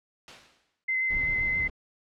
white noise with exponential decay, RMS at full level -40 dBFS, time 0.28-0.84 s, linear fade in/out 0 ms, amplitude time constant 120 ms
sine tone with vibrato, 2059 Hz, C7, 28 cents flat, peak -24 dBFS, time 0.88-1.68 s, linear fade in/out 10 ms, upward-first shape square, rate 7.6 Hz, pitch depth 10 cents each way
brown noise, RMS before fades -37 dBFS, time 1.1-1.7 s, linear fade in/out 5 ms
effects low-pass 4000 Hz 12 dB/octave

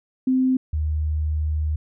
sine tone pair in turn, 258.8 / 76.68 Hz, C4 / D#2, -19 / -25 cents, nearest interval octave + major sixth, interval 2106 cents, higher first, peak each -16 / -20 dBFS, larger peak first, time 0.27-0.57 / 0.73-1.76 s, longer second, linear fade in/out 5 ms, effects none

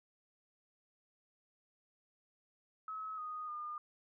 sine tone with pitch steps, 1285 / 1241 / 1213 Hz, E6 / D#6 / D#6, -45 / -5 / -44 cents, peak -40 dBFS, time 2.88-3.78 s, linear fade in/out 2 ms, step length 300 ms, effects none

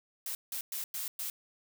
blue noise bursts at uneven times, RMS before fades -37 dBFS, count 5, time 0.26-0.35 / 0.52-0.61 / 0.72-0.84 / 0.94-1.08 / 1.19-1.3 s, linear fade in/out 2 ms, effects none

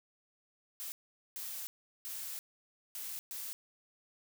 blue noise bursts at uneven times, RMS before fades -42 dBFS, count 5, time 0.8-0.92 / 1.36-1.67 / 2.05-2.39 / 2.95-3.19 / 3.31-3.53 s, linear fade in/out 0 ms, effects none

